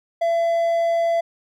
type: tone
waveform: triangle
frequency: 673 Hz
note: E5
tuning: 36 cents sharp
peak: -15 dBFS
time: 0.21-1.21 s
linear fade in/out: 10 ms
effects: none